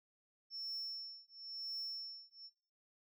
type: tone with tremolo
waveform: sine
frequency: 5400 Hz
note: E8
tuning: 41 cents sharp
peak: -38 dBFS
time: 0.5-2.5 s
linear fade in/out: 50 ms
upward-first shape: triangle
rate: 0.97 Hz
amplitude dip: 100%
effects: noise-tail reverb RT60 0.5 s tail -22 dB re dry + tanh soft clip ceiling -38 dBFS